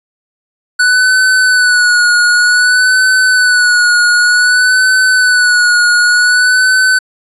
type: tone with vibrato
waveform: square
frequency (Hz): 1480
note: F#6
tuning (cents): 0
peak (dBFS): -7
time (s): 0.79-6.99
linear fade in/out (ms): 10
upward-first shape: sine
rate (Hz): 0.54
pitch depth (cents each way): 42
effects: resampled to 24000 Hz